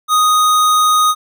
square tone, 1244.5 Hz, D#6, in tune, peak -10 dBFS, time 0.08-1.15 s, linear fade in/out 50 ms, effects none

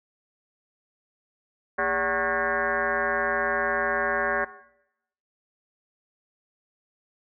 sine tone with frequency modulation, 1100 Hz, C#6, 14 cents flat, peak -22 dBFS, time 1.78-4.45 s, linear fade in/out 10 ms, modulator 174 Hz, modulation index 4.1, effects noise-tail reverb RT60 0.8 s tail -17 dB re dry

